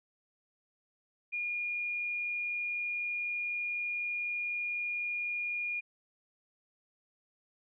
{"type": "tone", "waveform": "sine", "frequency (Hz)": 2428, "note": "D#7", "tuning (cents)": -43, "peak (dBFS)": -32, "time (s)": [1.32, 5.81], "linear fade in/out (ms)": 20, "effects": []}